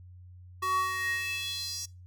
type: tone with high-pass filter sweep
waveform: square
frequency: 374.6 Hz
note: F#4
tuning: 21 cents sharp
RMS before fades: -32 dBFS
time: 0.62-1.86 s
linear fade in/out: 10 ms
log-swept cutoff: 890 to 5900 Hz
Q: 4.6
effects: noise-tail reverb RT60 0.3 s tail -22 dB re dry + added 90 Hz sine -47 dBFS peak until 2.06 s